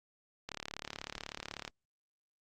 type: click train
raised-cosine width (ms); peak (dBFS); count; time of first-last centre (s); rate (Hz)
0.2; -22; 44; 0.49-1.678; 36.2
effects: Opus 48 kbps